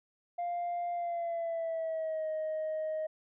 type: tone with pitch glide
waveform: sine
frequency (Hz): 698.5 to 625.9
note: F5 to D#5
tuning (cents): 0 to +10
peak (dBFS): -30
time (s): 0.38-3.07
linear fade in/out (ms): 10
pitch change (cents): -190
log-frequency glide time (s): 0.93-2.29
effects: tanh soft clip ceiling -30 dBFS